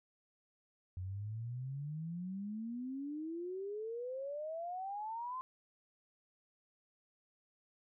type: exponential sweep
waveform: sine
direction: up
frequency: 89.5 to 1051 Hz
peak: -39 dBFS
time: 0.97-5.41 s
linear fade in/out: 0 ms
effects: none